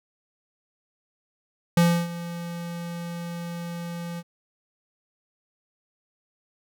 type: tone with ADSR envelope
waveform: square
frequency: 171.2 Hz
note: F3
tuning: 34 cents flat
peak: -15 dBFS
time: 1.77-4.23 s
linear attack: 4 ms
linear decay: 300 ms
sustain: -17 dB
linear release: 44 ms
effects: none